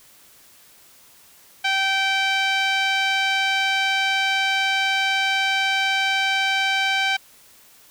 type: tone with low-pass filter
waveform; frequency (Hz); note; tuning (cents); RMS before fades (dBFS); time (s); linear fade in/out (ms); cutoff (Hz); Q
5% pulse; 776; G5; -18; -21; 1.64-7.17; 10; 2700; 1.2
effects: white hiss -51 dBFS RMS until 7.9 s